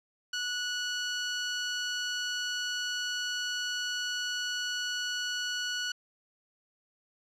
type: tone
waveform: 15% pulse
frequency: 1470 Hz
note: F#6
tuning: 12 cents flat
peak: -24 dBFS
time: 0.33-5.92 s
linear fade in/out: 5 ms
effects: low-pass 7000 Hz 12 dB/octave